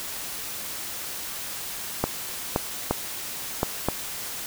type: clicks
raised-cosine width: 1 ms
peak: -7 dBFS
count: 5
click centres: 2.04 / 2.561 / 2.91 / 3.631 / 3.886 s
effects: white hiss -34 dBFS RMS until 4.46 s